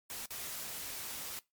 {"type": "noise with dropouts", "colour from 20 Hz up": "white", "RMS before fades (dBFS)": -42, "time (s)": [0.1, 1.39], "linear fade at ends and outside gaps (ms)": 0, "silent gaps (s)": [0.258, 0.306], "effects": ["noise-tail reverb RT60 0.2 s tail -21 dB re dry", "MP3 96 kbps"]}